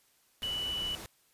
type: tone in noise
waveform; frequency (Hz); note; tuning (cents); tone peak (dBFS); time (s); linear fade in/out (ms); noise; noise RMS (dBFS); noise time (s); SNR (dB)
sine; 2962; F#7; +1; -32; 0.43-0.95; 0; pink; -44; 0.42-1.06; +9
effects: white hiss -68 dBFS RMS until 1.33 s + resampled to 32000 Hz